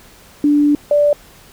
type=tone pair in turn; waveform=sine; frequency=292.7 / 585.4 Hz; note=D4 / D5; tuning=-6 / -6 cents; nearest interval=octave; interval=1200 cents; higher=second; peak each=-9 / -9 dBFS; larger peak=neither; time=0.44-0.75 / 0.91-1.13 s; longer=first; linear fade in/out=2 ms; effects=pink hiss -44 dBFS RMS until 1.52 s